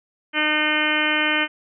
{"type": "harmonic tone", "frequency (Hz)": 304.5, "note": "D#4", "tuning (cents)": -37, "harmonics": [1, 2, 3, 4, 5, 6, 7, 8, 9, 10], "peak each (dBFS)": [-27, -30, -31, -30, -25, -26, -25, -26, -31, -26], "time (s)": [0.33, 1.48], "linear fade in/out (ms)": 50, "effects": []}